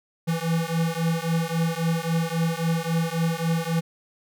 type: beating tone pair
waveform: square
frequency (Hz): 163.5 / 167.2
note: E3 / E3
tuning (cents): -14 / +25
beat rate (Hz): 3.7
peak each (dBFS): -26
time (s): 0.27-3.81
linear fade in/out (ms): 20
effects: none